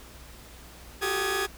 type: tone cluster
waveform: sawtooth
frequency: 361.8 / 390.6 / 437.9 / 1242 / 1679 Hz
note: F#4 / G4 / A4 / D#6 / G#6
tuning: -39 / -6 / -8 / -3 / +18 cents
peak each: -32 / -26 / -34 / -30 / -27 dBFS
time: 1.01-1.47 s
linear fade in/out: 20 ms
effects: added 60 Hz sine -49 dBFS peak until 1.57 s + pink hiss -49 dBFS RMS until 1.57 s